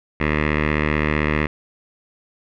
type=tone with low-pass filter; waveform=10% pulse; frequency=75.7 Hz; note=D#2; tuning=47 cents flat; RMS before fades=-20 dBFS; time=0.2-1.47 s; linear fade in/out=5 ms; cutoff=2200 Hz; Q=4.6; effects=none